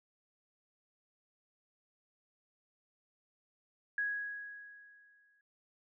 sine tone with exponential decay, 1661.2 Hz, G#6, in tune, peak -30 dBFS, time 3.98-5.41 s, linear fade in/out 2 ms, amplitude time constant 310 ms, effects none

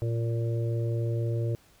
harmonic tone, 115.8 Hz, A#2, 11 cents flat, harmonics 1 / 3 / 4 / 5, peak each -26 / -36 / -38 / -40 dBFS, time 0.02-1.55 s, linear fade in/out 0 ms, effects pink hiss -60 dBFS RMS until 1.8 s

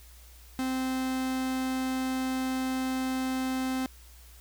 45% pulse tone, 260 Hz, C4, 11 cents flat, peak -28 dBFS, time 0.59-3.86 s, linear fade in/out 0 ms, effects added 60 Hz sine -50 dBFS peak until 4.4 s + white hiss -56 dBFS RMS until 4.4 s

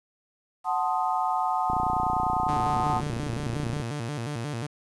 sine chord, F# diminished seventh, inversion none, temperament equal, 740 / 880 / 1046.5 / 1244.5 Hz, F#5 / A5 / C6 / Eb6, 0 / 0 / 0 / 0 cents, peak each -27 / -28 / -31 / -31 dBFS, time 0.64-3.02 s, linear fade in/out 50 ms
click train, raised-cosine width 3 ms, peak -20 dBFS, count 64, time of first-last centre 1.7-3.8 s, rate 30 Hz
sawtooth tone with vibrato, 130.81 Hz, C3, in tune, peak -26 dBFS, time 2.48-4.67 s, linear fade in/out 10 ms, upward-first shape square, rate 5.6 Hz, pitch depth 210 cents each way
effects resampled to 24000 Hz + 9-bit

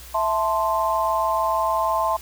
sine chord, A minor, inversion second, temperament equal, 659.3 / 880 / 1046.5 Hz, E5 / A5 / C6, 0 / 0 / 0 cents, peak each -24 / -24 / -22 dBFS, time 0.14-2.17 s, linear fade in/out 10 ms, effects added 60 Hz sine -42 dBFS peak until 2.21 s + white hiss -43 dBFS RMS until 2.21 s

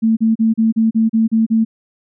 sine tone bursts, 223.5 Hz, A3, 27 cents sharp, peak -10 dBFS, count 9, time 0.02-1.65 s, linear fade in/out 20 ms, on 150 ms, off 35 ms, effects none

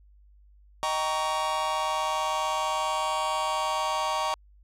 45% pulse chord, Eb dominant seventh, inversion none, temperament just, 622.3 / 777.8 / 933.4 / 1120.1 Hz, Eb5 / G5 / Bb5 / Db6, 0 / -14 / +2 / +18 cents, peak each -33 / -33 / -30 / -30 dBFS, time 0.83-4.34 s, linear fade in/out 0 ms, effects added 50 Hz sine -53 dBFS peak until 4.63 s + low-pass 9000 Hz 12 dB/octave

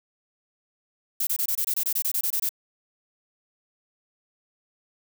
violet noise bursts, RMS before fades -25 dBFS, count 14, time 1.2-2.492 s, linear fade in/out 5 ms, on 70 ms, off 24 ms, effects none

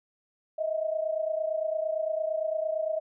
sine tone pair together, 628 / 656.8 Hz, D#5 / E5, +16 / -6 cents, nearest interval minor second, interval 78 cents, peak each -28 / -32 dBFS, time 0.58-3 s, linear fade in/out 10 ms, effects none

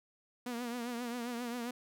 sawtooth tone with vibrato, 240 Hz, B3, 49 cents flat, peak -33 dBFS, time 0.46-1.71 s, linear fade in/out 5 ms, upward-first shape triangle, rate 7.5 Hz, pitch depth 78 cents each way, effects none

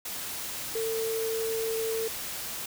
sine tone in noise, 448.4 Hz, A4, 33 cents sharp, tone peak -28 dBFS, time 0.75-2.08 s, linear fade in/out 5 ms, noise white, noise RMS -36 dBFS, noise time 0.05-2.66 s, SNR +5 dB, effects none

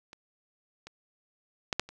clicks, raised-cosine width 0.2 ms, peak -29 / -27 / -11 / -9 / -29 dBFS, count 5, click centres 0.131 / 0.87 / 1.728 / 1.796 / 1.89 s, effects none

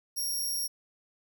15% pulse tone with amplitude modulation, 5588 Hz, F8, in tune, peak -23 dBFS, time 0.16-0.68 s, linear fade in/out 20 ms, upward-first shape sine, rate 171 Hz, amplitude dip 25%, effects none

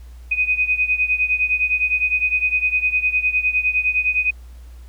sine beating tone pair, 2495 / 2504.8 Hz, D#7 / D#7, +4 / +11 cents, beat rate 9.8 Hz, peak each -18 / -21 dBFS, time 0.31-4.31 s, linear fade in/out 10 ms, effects added 60 Hz sine -36 dBFS peak until 4.88 s + pink hiss -55 dBFS RMS until 4.88 s

